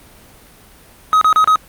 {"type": "tone bursts", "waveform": "triangle", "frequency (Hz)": 1265, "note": "D#6", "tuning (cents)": 28, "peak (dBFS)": -6, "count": 4, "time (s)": [1.13, 1.558], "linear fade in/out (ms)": 0, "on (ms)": 83, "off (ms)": 32, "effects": ["pink hiss -44 dBFS RMS until 1.68 s", "Opus 32 kbps"]}